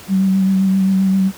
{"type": "tone with vibrato", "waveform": "sine", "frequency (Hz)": 191.4, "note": "G3", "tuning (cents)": -41, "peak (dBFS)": -11, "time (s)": [0.08, 1.32], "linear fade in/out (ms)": 50, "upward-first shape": "sine", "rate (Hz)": 7.6, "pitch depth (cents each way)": 21, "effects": ["pink hiss -37 dBFS RMS until 1.37 s", "high-pass 80 Hz 12 dB/octave"]}